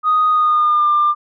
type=tone with pitch glide; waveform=sine; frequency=1244.5 to 1193.8 Hz; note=D#6 to D6; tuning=0 to +28 cents; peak=-10 dBFS; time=0.03-1.15 s; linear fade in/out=50 ms; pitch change=-72 cents; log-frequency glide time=0.29-0.91 s; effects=tanh soft clip ceiling -7 dBFS